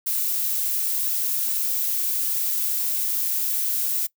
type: noise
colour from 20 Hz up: violet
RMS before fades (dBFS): -24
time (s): 0.06-4.07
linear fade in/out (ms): 10
effects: noise-tail reverb RT60 0.1 s tail -22 dB re dry